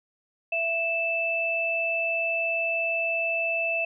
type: tone pair together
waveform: sine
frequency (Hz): 665.2 / 2637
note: E5 / E7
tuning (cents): +16 / 0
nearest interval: 2 octaves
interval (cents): 2384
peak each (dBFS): -29 / -25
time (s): 0.52-3.85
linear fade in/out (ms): 5
effects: none